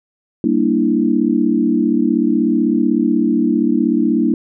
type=chord; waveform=sine; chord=E half-diminished seventh; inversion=first; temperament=equal; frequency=196 / 233.1 / 293.7 / 329.6 Hz; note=G3 / Bb3 / D4 / E4; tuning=0 / 0 / 0 / 0 cents; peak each=-21 / -16 / -17 / -18 dBFS; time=0.44-4.34 s; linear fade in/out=2 ms; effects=none